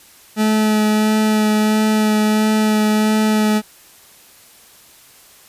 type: tone with vibrato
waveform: 40% pulse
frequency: 214.8 Hz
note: A3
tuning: 41 cents flat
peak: -12 dBFS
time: 0.36-3.62 s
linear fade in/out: 50 ms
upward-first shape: sine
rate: 1.5 Hz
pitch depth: 12 cents each way
effects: white hiss -46 dBFS RMS until 5.48 s + resampled to 32000 Hz